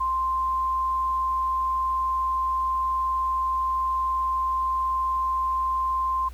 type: tone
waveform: sine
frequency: 1046.5 Hz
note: C6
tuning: in tune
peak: -22 dBFS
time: 0-6.29 s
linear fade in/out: 10 ms
effects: added 60 Hz sine -37 dBFS peak until 6.33 s + pink hiss -54 dBFS RMS until 6.33 s